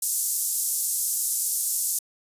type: band-pass noise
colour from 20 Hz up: white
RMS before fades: -26 dBFS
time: 0.02-1.99 s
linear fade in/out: 5 ms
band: 6600 to 13000 Hz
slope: 24 dB/octave
effects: resampled to 32000 Hz